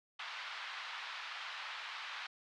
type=band-pass noise; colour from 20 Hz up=pink; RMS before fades=-45 dBFS; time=0.19-2.27 s; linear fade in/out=5 ms; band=1000 to 4000 Hz; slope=24 dB/octave; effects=none